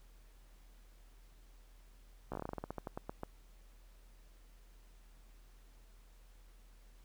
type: slowing click train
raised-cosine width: 1 ms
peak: -26 dBFS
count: 17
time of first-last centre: 2.32-3.234 s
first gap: 15 ms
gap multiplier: 1.16
effects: added 40 Hz sine -57 dBFS peak until 7.04 s + pink hiss -69 dBFS RMS until 7.04 s